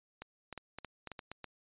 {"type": "clicks", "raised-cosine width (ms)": 0.3, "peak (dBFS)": -27, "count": 10, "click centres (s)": [0.22, 0.527, 0.577, 0.786, 0.847, 1.073, 1.117, 1.192, 1.316, 1.443], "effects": ["resampled to 8000 Hz"]}